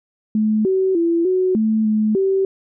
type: tone with pitch steps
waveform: sine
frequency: 215.6 / 379.1 / 336.6 / 370.7 / 218.9 / 215.1 / 385.8 Hz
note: A3 / F#4 / E4 / F#4 / A3 / A3 / G4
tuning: -35 / +42 / +36 / +3 / -9 / -39 / -28 cents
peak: -14 dBFS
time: 0.35-2.45 s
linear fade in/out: 2 ms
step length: 300 ms
effects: none